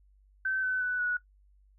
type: tone with pitch steps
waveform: sine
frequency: 1539 / 1514.3 / 1490 / 1466.1 Hz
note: G6 / F#6 / F#6 / F#6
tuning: -32 / +40 / +12 / -16 cents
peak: -27 dBFS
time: 0.45-1.17 s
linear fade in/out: 5 ms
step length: 180 ms
effects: noise-tail reverb RT60 0.1 s tail -17 dB re dry + added 49 Hz sine -59 dBFS peak until 1.78 s